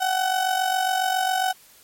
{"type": "tone with amplitude modulation", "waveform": "35% pulse", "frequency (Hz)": 751, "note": "F#5", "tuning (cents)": 26, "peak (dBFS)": -16, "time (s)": [0, 1.53], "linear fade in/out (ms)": 20, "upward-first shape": "sine", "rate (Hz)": 47.3, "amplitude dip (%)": 60, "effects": ["white hiss -52 dBFS RMS until 1.83 s", "MP3 64 kbps"]}